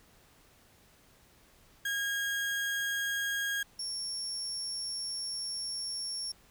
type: tone pair in turn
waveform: 35% pulse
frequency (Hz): 1632 / 5489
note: G#6 / F8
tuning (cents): -31 / -31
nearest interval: octave + major sixth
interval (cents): 2100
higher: second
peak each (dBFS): -29 / -32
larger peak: first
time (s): 1.85-3.63 / 3.79-6.32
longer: second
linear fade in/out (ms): 5
effects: pink hiss -62 dBFS RMS until 6.5 s